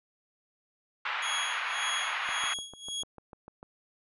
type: band-pass noise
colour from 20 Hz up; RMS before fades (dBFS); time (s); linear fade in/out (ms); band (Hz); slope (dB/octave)
pink; -33; 1.05-2.54; 5; 1000 to 2800; 24
type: tone with tremolo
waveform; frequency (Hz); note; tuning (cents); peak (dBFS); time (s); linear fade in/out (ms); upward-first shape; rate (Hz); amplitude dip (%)
sawtooth; 3322; G#7; 0; -28; 1.22-3.03; 5; sine; 1.8; 90
type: click train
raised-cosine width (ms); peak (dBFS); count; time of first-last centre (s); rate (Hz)
1; -32; 10; 2.29-3.629; 6.72
effects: resampled to 24000 Hz